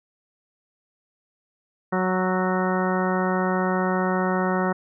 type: harmonic tone with a mistuned harmonic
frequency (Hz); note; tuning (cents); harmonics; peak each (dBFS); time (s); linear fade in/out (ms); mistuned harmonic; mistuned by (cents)
185; F#3; 0; 1 / 2 / 3 / 4 / 5 / 6 / 7 / 8 / 10; -24 / -27 / -29 / -30 / -31 / -32 / -32 / -33 / -34; 1.92-4.73; 10; 7; +20
effects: none